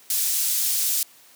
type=high-pass noise; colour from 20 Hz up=pink; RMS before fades=-23 dBFS; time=0.1-1.03 s; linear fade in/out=2 ms; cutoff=6800 Hz; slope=12 dB/octave; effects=white hiss -52 dBFS RMS until 1.35 s + high-pass 150 Hz 12 dB/octave